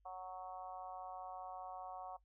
harmonic tone, 185 Hz, F#3, in tune, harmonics 3 / 4 / 5 / 6 / 7, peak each -56 / -47 / -54 / -53 / -64 dBFS, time 0.05-2.17 s, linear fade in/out 10 ms, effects noise-tail reverb RT60 0.1 s tail -18 dB re dry + added 50 Hz sine -70 dBFS peak until 2.24 s

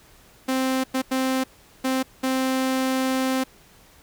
sawtooth tone bursts at uneven times, 261.6 Hz, C4, in tune, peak -17 dBFS, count 5, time 0.48-0.84 / 0.94-1.02 / 1.11-1.44 / 1.84-2.03 / 2.23-3.44 s, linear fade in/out 10 ms, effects pink hiss -53 dBFS RMS until 4.02 s

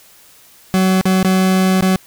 40% pulse tone with dropouts, 187.7 Hz, F#3, 25 cents sharp, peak -10 dBFS, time 0.74-1.96 s, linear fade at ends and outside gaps 0 ms, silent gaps 1.012-1.055 / 1.23-1.247 / 1.808-1.824 s, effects white hiss -46 dBFS RMS until 2.06 s

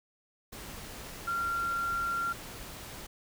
sine tone in noise, 1379 Hz, F6, 22 cents flat, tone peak -29 dBFS, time 1.27-2.33 s, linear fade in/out 10 ms, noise pink, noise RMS -44 dBFS, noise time 0.52-3.07 s, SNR +12 dB, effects none

